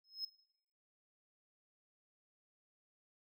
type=tone with exponential growth; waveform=triangle; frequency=5160 Hz; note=E8; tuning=38 cents flat; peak=-34 dBFS; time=0.04-0.25 s; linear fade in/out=5 ms; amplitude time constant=44 ms; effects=noise-tail reverb RT60 0.7 s tail -19 dB re dry